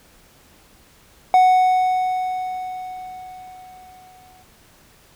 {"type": "tone with exponential decay", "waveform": "triangle", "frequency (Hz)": 740, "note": "F#5", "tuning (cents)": 0, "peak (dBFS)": -7, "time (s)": [1.34, 4.43], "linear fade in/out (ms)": 1, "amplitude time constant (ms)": 670, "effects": ["pink hiss -52 dBFS RMS until 5.15 s"]}